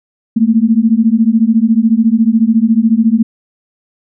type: beating tone pair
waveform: sine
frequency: 218.1 / 232.1 Hz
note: A3 / A#3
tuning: -15 / -7 cents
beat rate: 14 Hz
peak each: -10 dBFS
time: 0.36-3.23 s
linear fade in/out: 10 ms
effects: none